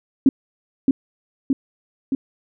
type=tone with echo; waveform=sine; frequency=269.1 Hz; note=C4; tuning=49 cents sharp; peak=-8 dBFS; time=0.26-0.29 s; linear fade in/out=2 ms; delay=620 ms; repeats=3; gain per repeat=-3 dB; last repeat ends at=2.15 s; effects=none